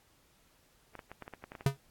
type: clicks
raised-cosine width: 0.5 ms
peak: -29 dBFS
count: 10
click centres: 0.953 / 0.992 / 1.116 / 1.223 / 1.279 / 1.337 / 1.44 / 1.519 / 1.552 / 1.609 s
type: tone with exponential decay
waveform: square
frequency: 137.4 Hz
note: C#3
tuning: 15 cents flat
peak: -22 dBFS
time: 1.66-1.77 s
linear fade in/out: 2 ms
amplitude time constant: 23 ms
effects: pink hiss -67 dBFS RMS until 1.9 s + AAC 64 kbps